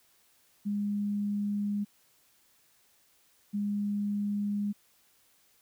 sine tone pair in turn, 204.7 / 204.7 Hz, G#3 / G#3, -25 / -25 cents, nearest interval unison, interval 0 cents, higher neither, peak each -28 dBFS, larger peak neither, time 0.65-1.85 / 3.53-4.73 s, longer neither, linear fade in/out 20 ms, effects white hiss -66 dBFS RMS until 5.61 s

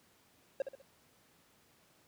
triangle tone with echo, 542 Hz, C#5, 39 cents flat, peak -28 dBFS, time 0.6-0.62 s, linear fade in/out 2 ms, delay 66 ms, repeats 3, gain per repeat -8 dB, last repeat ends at 0.818 s, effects pink hiss -67 dBFS RMS until 2.07 s + high-pass 100 Hz 12 dB/octave

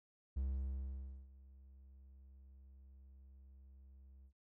triangle tone with ADSR envelope, 66.5 Hz, C2, 29 cents sharp, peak -33 dBFS, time 0.36-4.33 s, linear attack 12 ms, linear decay 900 ms, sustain -22 dB, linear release 76 ms, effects none

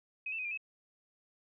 sine tone with pitch steps, 2527 / 2663 / 2511 / 2398 / 2577 Hz, D#7 / E7 / D#7 / D7 / E7, +26 / +17 / +15 / +36 / -40 cents, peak -35 dBFS, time 0.26-0.575 s, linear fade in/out 5 ms, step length 63 ms, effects none

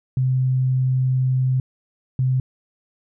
sine tone bursts at uneven times, 129.4 Hz, C3, 19 cents flat, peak -16 dBFS, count 2, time 0.17-1.6 / 2.19-2.4 s, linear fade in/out 2 ms, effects none

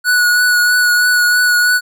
square tone with vibrato, 1467 Hz, F#6, 15 cents flat, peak -10 dBFS, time 0.04-1.81 s, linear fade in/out 50 ms, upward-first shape triangle, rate 3.1 Hz, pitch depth 22 cents each way, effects none

